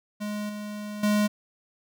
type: tone with level steps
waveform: square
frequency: 208.8 Hz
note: G#3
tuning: 10 cents sharp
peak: -30 / -34 / -21 dBFS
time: 0.2-1.28 s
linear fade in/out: 20 ms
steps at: 0.49 / 1.03 s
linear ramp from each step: 5 ms
effects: none